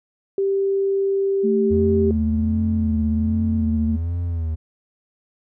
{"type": "tone", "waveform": "sine", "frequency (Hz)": 392, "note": "G4", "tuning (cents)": 0, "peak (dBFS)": -17, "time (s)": [0.38, 2.11], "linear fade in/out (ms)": 2}
{"type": "tone with pitch glide", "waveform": "sine", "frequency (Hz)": [220, 223.5], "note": ["A3", "A3"], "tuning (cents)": [0, 27], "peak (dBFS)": -19, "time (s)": [1.43, 3.97], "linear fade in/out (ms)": 20, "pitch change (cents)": 27, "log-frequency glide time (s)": [3.27, 3.49]}
{"type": "tone with vibrato", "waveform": "triangle", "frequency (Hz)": 82.7, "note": "E2", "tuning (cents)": 6, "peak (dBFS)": -19, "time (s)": [1.7, 4.56], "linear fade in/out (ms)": 20, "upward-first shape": "sine", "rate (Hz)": 1.3, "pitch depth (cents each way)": 89}
{"effects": []}